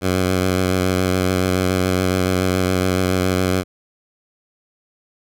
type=tone with vibrato; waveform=10% pulse; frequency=92.5 Hz; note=F#2; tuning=in tune; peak=-8 dBFS; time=0.01-3.64 s; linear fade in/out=50 ms; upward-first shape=triangle; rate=7.1 Hz; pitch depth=29 cents each way; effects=none